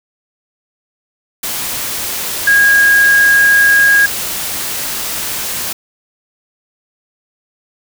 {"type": "tone in noise", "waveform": "sine", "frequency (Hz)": 1637, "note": "G#6", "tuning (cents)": -25, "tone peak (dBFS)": -6, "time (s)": [2.47, 4.06], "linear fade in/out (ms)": 5, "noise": "white", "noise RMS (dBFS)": -20, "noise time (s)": [1.43, 5.73], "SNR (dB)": 11, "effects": []}